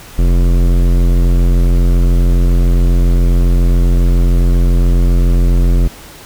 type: tone with hard clipping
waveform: sine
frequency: 43.65 Hz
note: F1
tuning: in tune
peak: -9 dBFS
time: 0.18-5.88 s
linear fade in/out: 10 ms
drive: 16 dB
effects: pink hiss -35 dBFS RMS until 6.25 s